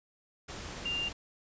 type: tone in noise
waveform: sine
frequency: 2794 Hz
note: F7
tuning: in tune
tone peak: -31 dBFS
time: 0.85-1.09 s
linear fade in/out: 10 ms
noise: pink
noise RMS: -42 dBFS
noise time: 0.48-1.13 s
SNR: +8 dB
effects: resampled to 16000 Hz